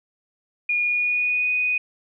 sine tone with pitch glide, 2436 to 2486 Hz, D#7 to D#7, -37 to -2 cents, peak -19 dBFS, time 0.69-1.78 s, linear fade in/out 5 ms, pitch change +35 cents, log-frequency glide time 0.84-1.51 s, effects none

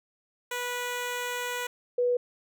10% pulse / sine tone pair in turn, 490 / 490 Hz, B4 / B4, -14 / -14 cents, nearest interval unison, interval 0 cents, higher neither, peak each -22 dBFS, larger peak neither, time 0.51-1.67 / 1.98-2.17 s, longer first, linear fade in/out 5 ms, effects none

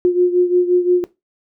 sine beating tone pair, 356.3 / 362 Hz, F4 / F#4, +35 / -38 cents, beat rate 5.7 Hz, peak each -12 / -17 dBFS, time 0.05-1.04 s, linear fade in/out 0 ms, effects noise-tail reverb RT60 0.2 s tail -17 dB re dry

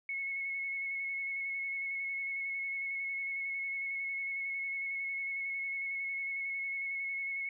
sine tone with vibrato, 2191 Hz, C#7, 21 cents flat, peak -34 dBFS, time 0.09-7.49 s, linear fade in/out 2 ms, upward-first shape square, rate 11 Hz, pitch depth 13 cents each way, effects none

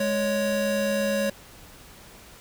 square tone pair together, 208.3 / 556 Hz, G#3 / C#5, +5 / +5 cents, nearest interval octave + perfect fourth, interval 1700 cents, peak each -28 / -25 dBFS, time 0-1.3 s, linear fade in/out 5 ms, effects pink hiss -48 dBFS RMS until 2.4 s

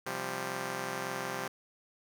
5% pulse chord, C suspended fourth, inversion none, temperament just, 130.81 / 174.42 / 196.22 Hz, C3 / F3 / G3, 0 / -2 / +2 cents, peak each -29 / -29 / -29 dBFS, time 0.06-1.48 s, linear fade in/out 5 ms, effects none

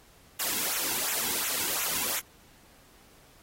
white noise with flanger, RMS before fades -30 dBFS, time 0.39-2.2 s, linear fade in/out 10 ms, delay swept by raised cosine 0.2 to 1.7 ms, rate 2.8 Hz, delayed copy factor -1, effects pink hiss -58 dBFS RMS until 3.42 s + AAC 48 kbps

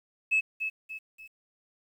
sine tone with echo, 2596 Hz, E7, 27 cents flat, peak -20 dBFS, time 0.31-0.41 s, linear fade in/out 20 ms, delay 290 ms, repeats 3, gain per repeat -8 dB, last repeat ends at 1.28 s, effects tanh soft clip ceiling -18 dBFS + 10-bit

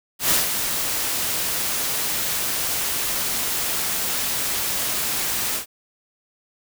white noise with ADSR envelope, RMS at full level -17 dBFS, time 0.19-5.66 s, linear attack 120 ms, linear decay 150 ms, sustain -7 dB, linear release 110 ms, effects none

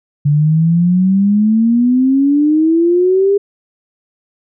sine exponential sweep, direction up, 143.5 to 406.5 Hz, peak -8 dBFS, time 0.25-3.38 s, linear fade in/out 10 ms, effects none

